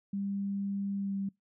sine tone with pitch glide, 198.7 to 196.42 Hz, G3 to G3, +24 to +4 cents, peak -31 dBFS, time 0.13-1.29 s, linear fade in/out 5 ms, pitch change -20 cents, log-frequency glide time 0.97-1.15 s, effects noise-tail reverb RT60 0.2 s tail -26 dB re dry

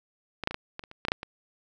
clicks, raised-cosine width 0.3 ms, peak -16 / -9 / -19 / -15 / -20 / -27 / -29 / -14 / -8 / -7 / -20 dBFS, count 11, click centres 0.437 / 0.474 / 0.51 / 0.544 / 0.794 / 0.838 / 0.914 / 1.051 / 1.084 / 1.119 / 1.231 s, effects none

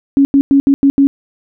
sine tone bursts at uneven times, 277.2 Hz, C#4, in tune, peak -5 dBFS, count 6, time 0.17-0.25 / 0.34-0.41 / 0.51-0.6 / 0.67-0.74 / 0.83-0.9 / 0.98-1.07 s, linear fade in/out 0 ms, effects none

